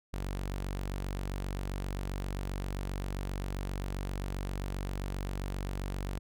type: tone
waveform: sawtooth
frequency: 47.56 Hz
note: F#1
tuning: 48 cents sharp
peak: -30 dBFS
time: 0.13-6.19 s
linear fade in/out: 10 ms
effects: none